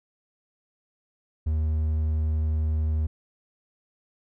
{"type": "tone", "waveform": "triangle", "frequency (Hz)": 77.78, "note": "D#2", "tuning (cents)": 0, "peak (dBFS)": -20, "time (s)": [1.46, 3.07], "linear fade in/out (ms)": 10, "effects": []}